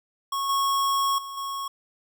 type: tone with level steps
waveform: square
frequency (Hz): 1100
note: C#6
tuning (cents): -14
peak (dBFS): -26 / -22 / -35 / -30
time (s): 0.32-1.68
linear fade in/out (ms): 5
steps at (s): 0.49 / 1.18 / 1.37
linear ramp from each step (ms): 5
effects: none